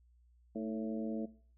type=harmonic tone with a mistuned harmonic; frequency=110.8 Hz; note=A2; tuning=13 cents sharp; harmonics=2 / 3 / 4 / 5 / 6; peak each=-38 / -42 / -44 / -46 / -48 dBFS; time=0.55-1.26 s; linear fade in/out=10 ms; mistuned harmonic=3; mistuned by=-62 cents; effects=noise-tail reverb RT60 0.5 s tail -19 dB re dry + added 60 Hz sine -63 dBFS peak until 1.57 s